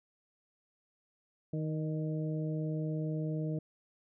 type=harmonic tone with a mistuned harmonic; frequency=156.2 Hz; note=D#3; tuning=7 cents sharp; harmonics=1 / 2 / 3 / 4; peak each=-33 / -39 / -43 / -45 dBFS; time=1.53-3.59 s; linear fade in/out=5 ms; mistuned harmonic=4; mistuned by=-21 cents; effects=none